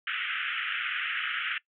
pink band-pass noise, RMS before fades -32 dBFS, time 0.07-1.58 s, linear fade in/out 2 ms, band 1300 to 3200 Hz, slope 96 dB/octave, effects noise-tail reverb RT60 0.1 s tail -21 dB re dry

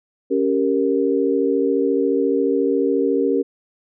sine chord, G diminished, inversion second, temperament equal, 277.2 / 392 / 466.2 Hz, Db4 / G4 / Bb4, 0 / 0 / 0 cents, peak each -20 dBFS, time 0.3-3.43 s, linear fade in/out 20 ms, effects none

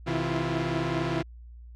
sawtooth tone cluster, 130.4 / 161.8 / 328.5 / 348.3 Hz, C3 / E3 / E4 / F4, -5 / -32 / -6 / -5 cents, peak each -28 dBFS, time 0.06-1.23 s, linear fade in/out 20 ms, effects added 59 Hz sine -43 dBFS peak until 1.75 s + low-pass 4000 Hz 12 dB/octave

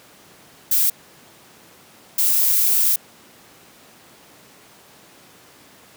violet noise bursts at uneven times, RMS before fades -17 dBFS, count 2, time 0.71-0.9 / 2.18-2.96 s, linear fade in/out 5 ms, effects pink hiss -48 dBFS RMS until 5.96 s + high-pass 150 Hz 12 dB/octave

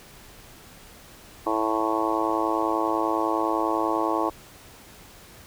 harmonic tone, 110 Hz, A2, in tune, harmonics 3 / 4 / 5 / 6 / 7 / 8 / 9 / 10, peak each -27 / -32 / -32 / -31 / -33 / -29 / -32 / -29 dBFS, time 1.46-4.3 s, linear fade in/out 10 ms, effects pink hiss -48 dBFS RMS until 5.46 s

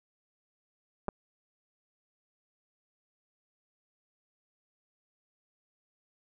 clicks, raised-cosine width 1 ms, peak -19 dBFS, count 2, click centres 1.083 / 1.088 s, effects none

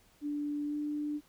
sine tone with pitch glide, 292.8 to 296.4 Hz, D4 to D4, -5 to +16 cents, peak -32 dBFS, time 0.21-1.21 s, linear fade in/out 50 ms, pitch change +21 cents, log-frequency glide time 0.65-0.76 s, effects pink hiss -65 dBFS RMS until 1.28 s

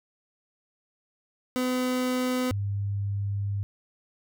30% pulse / sine tone pair in turn, 253 / 100.4 Hz, B3 / G2, +42 / +42 cents, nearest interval octave + major third, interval 1600 cents, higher first, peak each -22 / -26 dBFS, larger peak first, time 1.56-2.51 / 2.51-3.63 s, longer second, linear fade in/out 0 ms, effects none

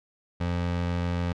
25% pulse tone, 87.31 Hz, F2, in tune, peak -22 dBFS, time 0.4-1.33 s, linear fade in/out 10 ms, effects low-pass 4000 Hz 12 dB/octave

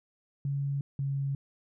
sine tone pair in turn, 140 / 138.31 Hz, C#3 / C#3, +18 / -4 cents, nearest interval unison, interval 22 cents, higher first, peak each -28 dBFS, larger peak neither, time 0.45-0.81 / 0.99-1.35 s, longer neither, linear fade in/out 2 ms, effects none

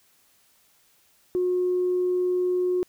sine tone, 361.9 Hz, F#4, 38 cents flat, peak -20 dBFS, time 1.35-2.83 s, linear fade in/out 0 ms, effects tanh soft clip ceiling -16 dBFS + white hiss -62 dBFS RMS until 2.88 s

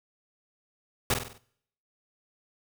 pink noise with echo, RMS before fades -25 dBFS, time 1.1-1.14 s, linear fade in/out 2 ms, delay 48 ms, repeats 5, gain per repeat -6 dB, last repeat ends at 1.38 s, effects noise-tail reverb RT60 0.7 s tail -23 dB re dry

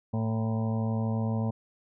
harmonic tone with a mistuned harmonic, 111.6 Hz, A2, 25 cents sharp, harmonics 1 / 2 / 4 / 5 / 6 / 7 / 8 / 9, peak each -28 / -30 / -41 / -40 / -44 / -43 / -45 / -48 dBFS, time 0.13-1.51 s, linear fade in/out 10 ms, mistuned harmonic 8, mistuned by +78 cents, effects none

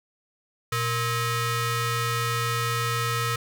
sawtooth ring-modulated tone, 586 Hz, D5, 4 cents flat, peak -17 dBFS, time 0.72-3.36 s, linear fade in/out 5 ms, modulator 705 Hz, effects none

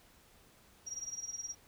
sine tone with tremolo, 5690 Hz, F8, 31 cents sharp, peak -36 dBFS, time 0.86-1.55 s, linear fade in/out 20 ms, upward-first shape sine, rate 19 Hz, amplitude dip 80%, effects pink hiss -63 dBFS RMS until 1.67 s

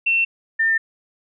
sine tone pair in turn, 2700 / 1802 Hz, E7 / A6, +41 / +41 cents, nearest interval perfect fifth, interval 700 cents, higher first, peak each -15 dBFS, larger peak neither, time 0.06-0.25 / 0.59-0.78 s, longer neither, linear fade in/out 10 ms, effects none

